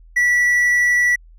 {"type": "tone", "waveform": "triangle", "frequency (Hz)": 1952, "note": "B6", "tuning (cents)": -21, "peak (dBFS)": -11, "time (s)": [0.16, 1.16], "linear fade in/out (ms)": 10, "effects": ["added 41 Hz sine -42 dBFS peak until 1.38 s"]}